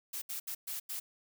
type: noise bursts at uneven times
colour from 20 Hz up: blue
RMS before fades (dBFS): -39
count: 5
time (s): 0.13-0.22 / 0.29-0.4 / 0.47-0.55 / 0.67-0.8 / 0.89-1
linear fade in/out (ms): 10
effects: none